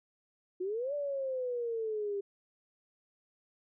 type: exponential two-way sweep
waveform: sine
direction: up then down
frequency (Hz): 354.1 to 587 to 395.4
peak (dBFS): -32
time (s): 0.6-2.21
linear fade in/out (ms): 10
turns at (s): 0.94
effects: none